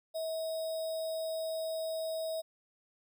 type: tone with sample-and-hold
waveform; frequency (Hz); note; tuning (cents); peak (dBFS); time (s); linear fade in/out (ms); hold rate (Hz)
sine; 644; E5; -41; -33; 0.14-2.42; 20; 4410
effects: none